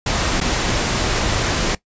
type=noise with dropouts; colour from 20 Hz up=pink; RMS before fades=-19 dBFS; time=0.06-1.75 s; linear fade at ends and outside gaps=5 ms; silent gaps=0.403-0.411 s; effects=noise-tail reverb RT60 0.1 s tail -19 dB re dry + resampled to 16000 Hz